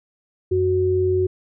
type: tone pair together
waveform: sine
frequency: 92.5 / 370 Hz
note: F#2 / F#4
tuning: 0 / 0 cents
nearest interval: 2 octaves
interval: 2400 cents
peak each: -23 / -17 dBFS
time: 0.51-1.27 s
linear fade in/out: 10 ms
effects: none